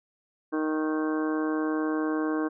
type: harmonic tone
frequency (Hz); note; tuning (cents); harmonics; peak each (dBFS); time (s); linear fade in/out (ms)
155.56; D#3; 0; 2 / 3 / 4 / 5 / 6 / 7 / 8 / 9 / 10; -26 / -33 / -39 / -41 / -45 / -37 / -46 / -46 / -39; 0.52-2.49; 20
effects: none